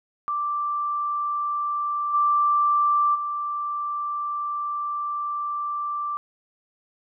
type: tone with level steps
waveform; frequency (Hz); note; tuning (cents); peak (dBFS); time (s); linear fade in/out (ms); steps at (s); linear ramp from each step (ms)
sine; 1174.7; D6; 0; -23 / -17 / -25; 0.28-6.17; 0; 2.13 / 3.14; 20
effects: none